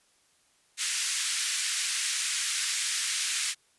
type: band-pass noise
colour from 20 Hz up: white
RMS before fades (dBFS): -30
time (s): 0.77-3.55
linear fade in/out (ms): 50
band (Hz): 1600 to 9700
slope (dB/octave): 24
effects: white hiss -66 dBFS RMS until 3.78 s + resampled to 24000 Hz